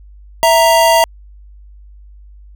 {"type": "tone pair together", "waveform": "square", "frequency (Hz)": [659.3, 932.4], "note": ["E5", "A#5"], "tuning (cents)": [0, 0], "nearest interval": "tritone", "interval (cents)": 600, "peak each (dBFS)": -11, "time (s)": [0.43, 1.04], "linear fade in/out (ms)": 0, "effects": ["added 50 Hz sine -36 dBFS peak until 2.55 s"]}